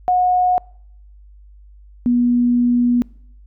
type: tone pair in turn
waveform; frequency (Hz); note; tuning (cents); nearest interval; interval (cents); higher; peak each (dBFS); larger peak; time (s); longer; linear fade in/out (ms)
sine; 727 / 242.6; F#5 / B3; -31 / -31; octave + perfect fifth; 1900; first; -12; neither; 0.08-0.58 / 2.06-3.02; second; 0
effects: noise-tail reverb RT60 0.7 s tail -26 dB re dry + added 50 Hz sine -41 dBFS peak until 3.46 s